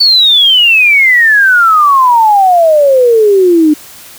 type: exponential sweep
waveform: sine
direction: down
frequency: 4533 to 295.8 Hz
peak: -3 dBFS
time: 0-3.74 s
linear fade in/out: 10 ms
effects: white hiss -33 dBFS RMS until 4.18 s